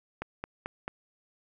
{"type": "click train", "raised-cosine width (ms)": 0.5, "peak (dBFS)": -19, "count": 4, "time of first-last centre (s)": [0.22, 0.879], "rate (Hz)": 4.55, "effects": []}